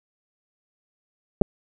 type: clicks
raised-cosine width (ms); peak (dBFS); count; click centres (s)
2; -5; 2; 1.414 / 1.419
effects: none